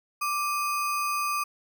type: tone with sample-and-hold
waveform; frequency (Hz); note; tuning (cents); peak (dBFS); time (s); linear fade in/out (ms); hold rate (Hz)
sine; 1174.7; D6; 0; -25; 0.21-1.44; 10; 3675
effects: none